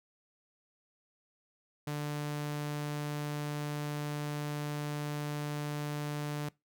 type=tone; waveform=sawtooth; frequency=147.7 Hz; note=D3; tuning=10 cents sharp; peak=-30 dBFS; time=1.87-6.49 s; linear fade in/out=5 ms; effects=noise-tail reverb RT60 0.2 s tail -22 dB re dry